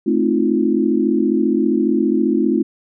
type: chord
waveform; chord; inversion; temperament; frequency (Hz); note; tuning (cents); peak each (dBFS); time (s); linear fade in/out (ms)
sine; F dominant seventh; first; just; 218.3 / 261.9 / 314.3 / 349.2; A3 / C4 / Eb4 / F4; -13 / +2 / +18 / 0; -19; 0.06-2.63; 10
effects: none